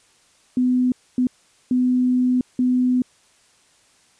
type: tone bursts at uneven times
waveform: sine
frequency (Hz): 251.2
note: B3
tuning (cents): +30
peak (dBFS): -15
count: 4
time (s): 0.57-0.92 / 1.18-1.27 / 1.71-2.41 / 2.59-3.02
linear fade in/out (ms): 2
effects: white hiss -57 dBFS RMS until 4.19 s + resampled to 22050 Hz